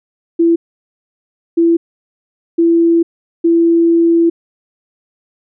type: tone bursts at uneven times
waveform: sine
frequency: 335.2 Hz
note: E4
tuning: 29 cents sharp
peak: -7 dBFS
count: 4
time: 0.39-0.56 / 1.57-1.77 / 2.58-3.03 / 3.44-4.3 s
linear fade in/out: 10 ms
effects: none